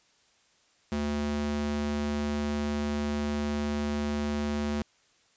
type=tone with high-pass filter; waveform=square; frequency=73.42 Hz; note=D2; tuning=in tune; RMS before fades=-30 dBFS; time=0.92-4.82 s; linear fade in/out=0 ms; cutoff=150 Hz; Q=9.2; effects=white hiss -65 dBFS RMS until 5.36 s + resampled to 16000 Hz